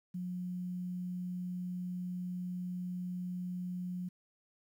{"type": "tone with quantisation", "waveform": "sine", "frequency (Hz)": 180, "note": "F#3", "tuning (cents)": -47, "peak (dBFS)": -36, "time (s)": [0.14, 4.09], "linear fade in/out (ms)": 10, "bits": 11, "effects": []}